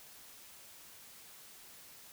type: silence
effects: white hiss -55 dBFS RMS until 2.12 s